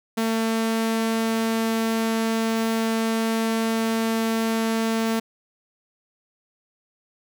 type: tone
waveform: sawtooth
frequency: 224.9 Hz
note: A3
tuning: 38 cents sharp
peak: -17 dBFS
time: 0.17-5.2 s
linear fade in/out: 10 ms
effects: none